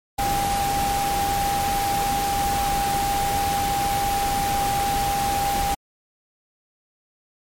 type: tone in noise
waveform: sine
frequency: 800 Hz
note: G5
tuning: 35 cents sharp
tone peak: -21 dBFS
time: 0.18-5.75 s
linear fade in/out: 10 ms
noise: pink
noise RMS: -27 dBFS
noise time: 0.18-5.75 s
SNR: +3 dB
effects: MP3 64 kbps